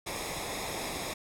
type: noise with comb filter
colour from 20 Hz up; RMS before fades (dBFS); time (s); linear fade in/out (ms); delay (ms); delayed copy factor
pink; -36; 0.06-1.14; 10; 0.67; -0.65
effects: low-pass 12000 Hz 12 dB/octave